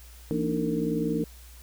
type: tone cluster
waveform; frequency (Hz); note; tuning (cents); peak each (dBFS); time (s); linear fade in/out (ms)
sine; 167.6 / 230.4 / 289.4 / 310.5 / 455.4; E3 / A#3 / D4 / D#4 / A#4; +29 / -20 / -25 / -3 / -40; -31; 0.31-1.24; 0
effects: added 60 Hz sine -46 dBFS peak until 1.62 s + white hiss -53 dBFS RMS until 1.62 s